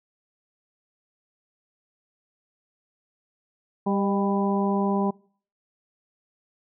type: harmonic tone with a mistuned harmonic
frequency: 198.3 Hz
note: G3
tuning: 20 cents sharp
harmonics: 1 / 2 / 3 / 4 / 5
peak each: -23 / -28 / -33 / -30 / -31 dBFS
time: 3.86-5.11 s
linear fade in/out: 10 ms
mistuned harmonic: 3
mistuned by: +39 cents
effects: noise-tail reverb RT60 0.5 s tail -25 dB re dry